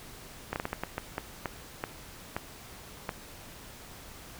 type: slowing click train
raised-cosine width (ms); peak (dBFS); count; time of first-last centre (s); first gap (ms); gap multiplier
0.5; -16; 12; 0.53-3.092; 29; 1.38
effects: pink hiss -48 dBFS RMS until 4.39 s